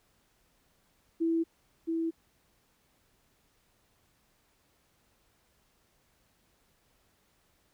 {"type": "tone pair in turn", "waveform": "sine", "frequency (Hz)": [329.7, 328.3], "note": ["E4", "E4"], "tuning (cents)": [0, -7], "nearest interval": "unison", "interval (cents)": 7, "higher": "first", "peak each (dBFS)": [-25, -28], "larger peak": "first", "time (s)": [[1.2, 1.44], [1.87, 2.11]], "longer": "neither", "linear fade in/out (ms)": 20, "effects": ["pink hiss -70 dBFS RMS until 7.73 s"]}